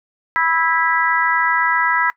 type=harmonic tone; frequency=327.8 Hz; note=E4; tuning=10 cents flat; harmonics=3 / 4 / 5 / 6; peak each=-20 / -20 / -20 / -20 dBFS; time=0.36-2.1 s; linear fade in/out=0 ms; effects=noise-tail reverb RT60 0.1 s tail -19 dB re dry